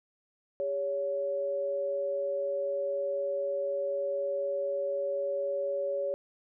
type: tone pair together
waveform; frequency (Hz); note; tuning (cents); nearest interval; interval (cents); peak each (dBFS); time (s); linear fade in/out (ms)
sine; 402.8 / 562; G4 / C#5; +47 / +24; tritone; 577; -37 / -29; 0.6-6.14; 0
effects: none